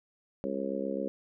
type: harmonic tone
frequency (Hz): 67.8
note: C#2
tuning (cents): -38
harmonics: 3 / 4 / 5 / 6 / 7 / 8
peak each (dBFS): -37 / -37 / -40 / -39 / -39 / -36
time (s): 0.44-1.08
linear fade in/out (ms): 0
effects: none